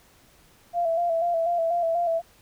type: tone with vibrato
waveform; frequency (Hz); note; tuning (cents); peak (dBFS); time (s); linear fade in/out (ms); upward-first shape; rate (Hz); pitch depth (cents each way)
sine; 677; E5; +46; -21; 0.73-2.22; 50; square; 4.1; 43
effects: pink hiss -57 dBFS RMS until 2.41 s